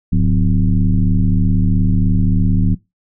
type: tone with frequency modulation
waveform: sine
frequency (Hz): 102.3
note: G#2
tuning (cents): -26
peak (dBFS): -10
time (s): 0.12-2.75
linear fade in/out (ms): 10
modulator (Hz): 75.9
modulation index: 1.5
effects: noise-tail reverb RT60 0.2 s tail -21 dB re dry